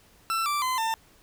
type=tone with pitch steps; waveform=40% pulse; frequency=1337 / 1170.7 / 1025 / 897.5 Hz; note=E6 / D6 / C6 / A5; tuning=+24 / -6 / -36 / +34 cents; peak=-24 dBFS; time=0.3-0.94 s; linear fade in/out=0 ms; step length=160 ms; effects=pink hiss -58 dBFS RMS until 1.22 s